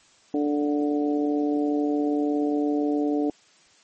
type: harmonic tone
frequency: 146.83 Hz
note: D3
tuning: in tune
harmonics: 2 / 3 / 4 / 5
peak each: -22 / -28 / -34 / -34 dBFS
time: 0.34-3.3 s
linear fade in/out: 2 ms
effects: white hiss -57 dBFS RMS until 3.83 s + MP3 32 kbps